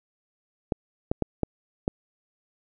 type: clicks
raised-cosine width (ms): 2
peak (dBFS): -10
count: 5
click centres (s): 0.722 / 1.115 / 1.223 / 1.433 / 1.879
effects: none